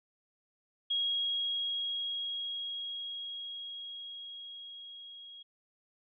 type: tone with level ramp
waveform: sine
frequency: 3291 Hz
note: G#7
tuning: 16 cents flat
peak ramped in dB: -28 to -47 dBFS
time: 0.9-5.43 s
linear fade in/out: 10 ms
effects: none